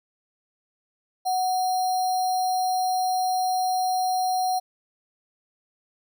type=tone with sample-and-hold; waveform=sine; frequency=740 Hz; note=F#5; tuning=in tune; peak=-21 dBFS; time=1.25-4.6 s; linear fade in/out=20 ms; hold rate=4900 Hz; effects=none